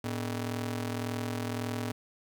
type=ring-modulated tone; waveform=sawtooth; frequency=176.4 Hz; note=F3; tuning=18 cents sharp; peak=-25 dBFS; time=0.04-1.92 s; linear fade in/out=5 ms; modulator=67.3 Hz; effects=11-bit